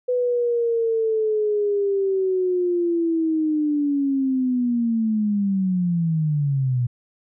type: linear sweep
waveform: sine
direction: down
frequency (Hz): 499.4 to 119.8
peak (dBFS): -18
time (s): 0.08-6.87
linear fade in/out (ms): 10
effects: none